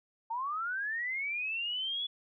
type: linear sweep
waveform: sine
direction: up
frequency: 885 to 3431 Hz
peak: -32 dBFS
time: 0.3-2.07 s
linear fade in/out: 10 ms
effects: none